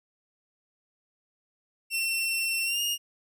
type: tone with pitch glide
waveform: sawtooth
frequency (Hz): 2705 to 2843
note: E7 to F7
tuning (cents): +44 to +30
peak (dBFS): -23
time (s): 1.9-2.98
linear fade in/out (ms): 50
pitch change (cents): +86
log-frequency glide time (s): 2.64-2.81
effects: none